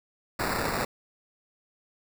white noise with sample-and-hold, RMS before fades -29 dBFS, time 0.39-0.85 s, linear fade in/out 5 ms, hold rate 3150 Hz, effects none

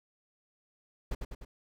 brown noise with echo, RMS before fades -33 dBFS, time 1.11-1.15 s, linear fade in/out 5 ms, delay 100 ms, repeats 3, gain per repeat -4 dB, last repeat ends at 1.45 s, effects none

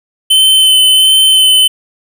square tone with vibrato, 3059 Hz, G7, 43 cents flat, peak -5 dBFS, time 0.3-1.68 s, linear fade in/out 10 ms, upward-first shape sine, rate 1.4 Hz, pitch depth 12 cents each way, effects 7-bit

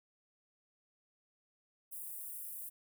white high-pass noise, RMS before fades -45 dBFS, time 1.91-2.7 s, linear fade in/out 20 ms, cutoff 8900 Hz, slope 48 dB/octave, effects none

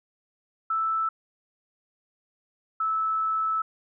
sine tone pair in turn, 1318.5 / 1307.9 Hz, E6 / E6, 0 / -14 cents, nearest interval unison, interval 14 cents, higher first, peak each -23 dBFS, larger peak neither, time 0.7-1.09 / 2.8-3.62 s, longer second, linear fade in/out 5 ms, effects none

